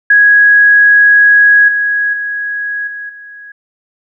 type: tone with level steps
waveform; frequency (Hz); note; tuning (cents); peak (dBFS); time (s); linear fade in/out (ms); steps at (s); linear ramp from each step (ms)
sine; 1661.2; G#6; 0; -3 / -10 / -15 / -21 / -29; 0.1-3.52; 5; 1.68 / 2.13 / 2.87 / 3.09; 5
effects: none